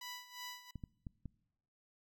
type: tone with tremolo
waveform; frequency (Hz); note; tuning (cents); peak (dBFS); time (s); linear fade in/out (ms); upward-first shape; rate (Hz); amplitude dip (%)
10% pulse; 988; B5; 0; -35; 0.01-0.71; 5; sine; 2.8; 80
type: clicks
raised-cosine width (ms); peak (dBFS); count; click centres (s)
5; -32; 4; 0.757 / 0.838 / 1.068 / 1.257
effects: noise-tail reverb RT60 0.9 s tail -24 dB re dry